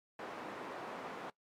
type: band-pass noise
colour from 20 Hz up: white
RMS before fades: -45 dBFS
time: 0.19-1.3 s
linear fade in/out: 2 ms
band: 250 to 1000 Hz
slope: 12 dB/octave
effects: noise-tail reverb RT60 0.1 s tail -20 dB re dry + MP3 96 kbps